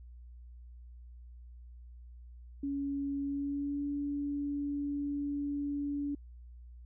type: tone with pitch glide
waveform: sine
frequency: 280 to 286.4 Hz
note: C#4 to D4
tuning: +18 to -43 cents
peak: -32 dBFS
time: 2.63-6.15 s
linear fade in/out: 5 ms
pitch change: +39 cents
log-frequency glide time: 3.22-3.85 s
effects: added 60 Hz sine -48 dBFS peak until 6.85 s